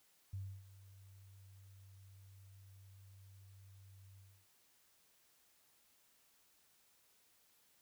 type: tone with ADSR envelope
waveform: sine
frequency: 97 Hz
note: G2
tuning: 18 cents flat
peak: -40 dBFS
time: 0.33-4.47 s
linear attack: 7 ms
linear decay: 290 ms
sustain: -17 dB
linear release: 290 ms
effects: white hiss -72 dBFS RMS until 7.81 s